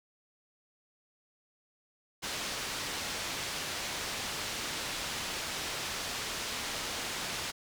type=low-pass noise; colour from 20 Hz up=white; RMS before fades=-37 dBFS; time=2.22-7.52 s; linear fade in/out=20 ms; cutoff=5400 Hz; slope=12 dB/octave; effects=none

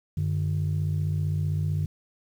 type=tone pair together; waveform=sine; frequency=95.05 / 150.6 Hz; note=F#2 / D3; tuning=+47 / +44 cents; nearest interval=minor sixth; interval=797 cents; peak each=-25 dBFS; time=0.17-1.86 s; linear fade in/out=5 ms; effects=tanh soft clip ceiling -19 dBFS + 9-bit

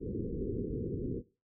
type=low-pass noise; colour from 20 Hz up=white; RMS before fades=-36 dBFS; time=0-1.23 s; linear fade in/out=50 ms; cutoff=470 Hz; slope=96 dB/octave; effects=noise-tail reverb RT60 0.3 s tail -18 dB re dry

